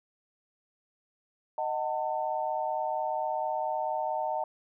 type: chord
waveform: sine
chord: D# diminished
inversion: none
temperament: just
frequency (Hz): 622.3 / 746.7 / 896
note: D#5 / F#5 / A5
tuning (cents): 0 / +16 / +31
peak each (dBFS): -33 / -33 / -32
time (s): 1.58-4.44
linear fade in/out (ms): 2
effects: none